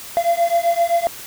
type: beating tone pair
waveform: triangle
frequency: 680 / 687.7 Hz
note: F5 / F5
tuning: -46 / -27 cents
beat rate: 7.7 Hz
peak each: -16 dBFS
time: 0.17-1.07 s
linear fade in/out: 0 ms
effects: white hiss -35 dBFS RMS until 1.26 s